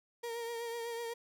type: tone with vibrato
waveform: 35% pulse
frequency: 466.2 Hz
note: A#4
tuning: in tune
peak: -36 dBFS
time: 0.23-1.14 s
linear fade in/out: 10 ms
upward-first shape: triangle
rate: 8 Hz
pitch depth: 38 cents each way
effects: none